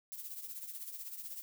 violet noise with tremolo, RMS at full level -42 dBFS, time 0.12-1.42 s, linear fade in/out 0 ms, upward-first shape triangle, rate 16 Hz, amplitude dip 70%, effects none

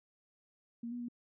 sine tone with pitch steps, 234.2 / 242.8 / 240 Hz, A#3 / B3 / B3, +8 / -29 / -49 cents, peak -38 dBFS, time 0.83-1.085 s, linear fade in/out 5 ms, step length 85 ms, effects none

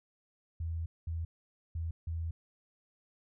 sine tone bursts at uneven times, 82.41 Hz, E2, in tune, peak -33 dBFS, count 4, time 0.6-0.86 / 1.07-1.25 / 1.75-1.91 / 2.07-2.31 s, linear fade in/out 5 ms, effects none

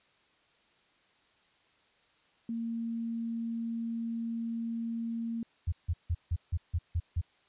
sine tone, 230 Hz, A#3, 23 cents flat, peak -32 dBFS, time 2.49-5.43 s, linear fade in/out 2 ms
sine tone bursts, 84.3 Hz, E2, 39 cents sharp, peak -26 dBFS, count 8, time 5.67-7.214 s, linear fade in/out 10 ms, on 53 ms, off 160 ms
effects white hiss -67 dBFS RMS until 7.48 s + resampled to 8000 Hz

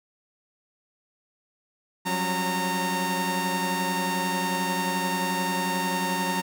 sawtooth tone cluster, 181.4 / 192.7 / 275 / 919 Hz, F#3 / G3 / C#4 / A#5, -34 / -29 / -14 / -25 cents, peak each -26 / -32 / -31 / -23 dBFS, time 2.05-6.42 s, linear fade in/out 20 ms, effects none

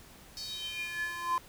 square tone with high-pass filter sweep, 345 Hz, F4, 21 cents flat, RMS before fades -36 dBFS, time 0.37-1.38 s, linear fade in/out 0 ms, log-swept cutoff 4900 to 960 Hz, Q 7.9, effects pink hiss -54 dBFS RMS until 1.48 s

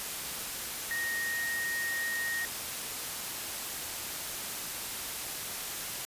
sine tone in noise, 1864.7 Hz, A#6, in tune, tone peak -31 dBFS, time 0.91-2.45 s, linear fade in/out 0 ms, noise white, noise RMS -37 dBFS, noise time 0-6.05 s, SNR +3 dB, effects resampled to 32000 Hz

